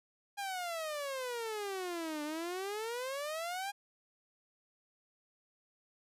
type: exponential two-way sweep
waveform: sawtooth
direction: down then up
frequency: 818 to 293.9 to 818 Hz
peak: -33 dBFS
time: 0.37-3.72 s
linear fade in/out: 20 ms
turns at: 2.23 s
effects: resampled to 32000 Hz